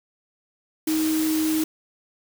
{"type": "tone in noise", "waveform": "sine", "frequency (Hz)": 314.1, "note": "D#4", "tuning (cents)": 16, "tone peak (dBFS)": -20, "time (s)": [0.87, 1.64], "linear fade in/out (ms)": 5, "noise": "white", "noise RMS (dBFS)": -31, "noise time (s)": [0.87, 1.64], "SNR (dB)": 8, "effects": []}